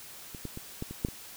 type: clicks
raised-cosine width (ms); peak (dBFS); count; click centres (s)
3; -29 / -23 / -26 / -21 / -26 / -14 / -26; 7; 0.348 / 0.453 / 0.574 / 0.824 / 0.91 / 1.049 / 1.086
effects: white hiss -47 dBFS RMS until 1.36 s